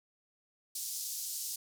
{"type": "band-pass noise", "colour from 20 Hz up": "pink", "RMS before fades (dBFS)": -39, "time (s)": [0.75, 1.56], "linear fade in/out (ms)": 5, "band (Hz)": [5000, 16000], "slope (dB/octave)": 24, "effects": []}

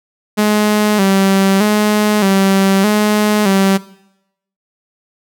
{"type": "tone with vibrato", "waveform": "sawtooth", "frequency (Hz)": 202.2, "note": "G#3", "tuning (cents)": -46, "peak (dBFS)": -6, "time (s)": [0.37, 3.78], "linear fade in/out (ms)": 20, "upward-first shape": "square", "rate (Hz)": 0.81, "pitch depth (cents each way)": 72, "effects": ["noise-tail reverb RT60 0.8 s tail -18 dB re dry"]}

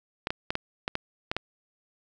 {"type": "clicks", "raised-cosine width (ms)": 0.3, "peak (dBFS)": -12, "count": 8, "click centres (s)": [0.271, 0.305, 0.505, 0.554, 0.879, 0.954, 1.315, 1.366], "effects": []}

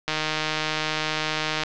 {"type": "click train", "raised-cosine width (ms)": 0.2, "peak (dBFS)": -7, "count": 242, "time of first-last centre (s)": [0.08, 1.635], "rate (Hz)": 155, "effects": ["low-pass 5000 Hz 12 dB/octave"]}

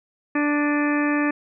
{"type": "harmonic tone with a mistuned harmonic", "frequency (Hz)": 293.7, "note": "D4", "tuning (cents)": 0, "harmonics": [1, 2, 3, 4, 5, 6, 7, 8, 9], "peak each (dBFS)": [-20, -30, -33, -30, -37, -27, -37, -35, -36], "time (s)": [0.35, 1.31], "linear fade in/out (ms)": 5, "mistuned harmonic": 9, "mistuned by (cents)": -68, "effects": []}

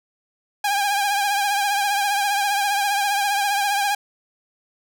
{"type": "tone with vibrato", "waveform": "sawtooth", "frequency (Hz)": 808, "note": "G#5", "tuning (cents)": -48, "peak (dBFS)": -15, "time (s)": [0.64, 3.95], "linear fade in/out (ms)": 5, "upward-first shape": "triangle", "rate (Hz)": 15, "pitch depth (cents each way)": 61, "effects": []}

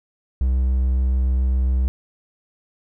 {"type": "tone with vibrato", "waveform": "triangle", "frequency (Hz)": 64.1, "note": "C2", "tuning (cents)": -35, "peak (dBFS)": -14, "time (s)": [0.41, 1.88], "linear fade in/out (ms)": 0, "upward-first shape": "sine", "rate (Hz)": 7.1, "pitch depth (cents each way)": 8, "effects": []}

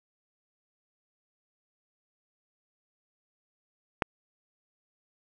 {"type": "click", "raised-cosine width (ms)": 0.5, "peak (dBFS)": -9, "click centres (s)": 4.022, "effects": []}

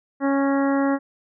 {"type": "harmonic tone with a mistuned harmonic", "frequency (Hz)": 276.4, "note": "C#4", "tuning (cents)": -5, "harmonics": [1, 2, 3, 4, 5, 6, 7], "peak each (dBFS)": [-19, -25, -29, -31, -33, -35, -36], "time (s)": [0.2, 0.99], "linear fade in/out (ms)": 50, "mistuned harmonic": 7, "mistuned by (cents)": -20, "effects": []}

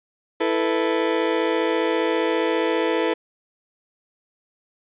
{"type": "chord", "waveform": "35% pulse", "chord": "E suspended fourth", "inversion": "none", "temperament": "just", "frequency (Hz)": [329.6, 439.5, 494.4], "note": ["E4", "A4", "B4"], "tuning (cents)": [0, -2, 2], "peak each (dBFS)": -22, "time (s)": [0.4, 3.14], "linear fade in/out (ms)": 10, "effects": ["resampled to 8000 Hz", "9-bit"]}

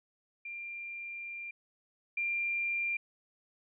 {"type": "tone pair in turn", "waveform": "sine", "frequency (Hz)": [2384, 2384], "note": ["D7", "D7"], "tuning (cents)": [25, 25], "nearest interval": "unison", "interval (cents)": 0, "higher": "neither", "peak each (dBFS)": [-39, -30], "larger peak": "second", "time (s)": [[0.45, 1.51], [2.17, 2.97]], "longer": "first", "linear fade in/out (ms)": 5, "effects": []}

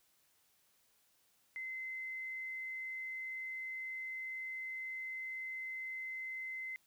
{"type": "tone", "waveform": "sine", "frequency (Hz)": 2059, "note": "C7", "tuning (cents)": -28, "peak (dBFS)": -40, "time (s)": [1.56, 6.76], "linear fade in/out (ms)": 0, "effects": ["white hiss -73 dBFS RMS until 6.86 s"]}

